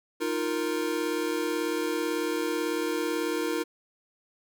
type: chord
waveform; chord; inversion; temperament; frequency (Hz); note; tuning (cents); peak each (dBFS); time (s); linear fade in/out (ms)
square; Eb suspended second; none; equal; 311.1 / 349.2 / 466.2; Eb4 / F4 / Bb4; 0 / 0 / 0; -32; 0.2-3.64; 20
effects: none